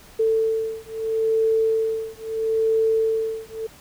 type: beating tone pair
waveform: sine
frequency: 444.4 / 445.16 Hz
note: A4 / A4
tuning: +17 / +20 cents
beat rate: 0.76 Hz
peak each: -22 dBFS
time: 0.19-3.67 s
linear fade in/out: 10 ms
effects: pink hiss -48 dBFS RMS until 3.8 s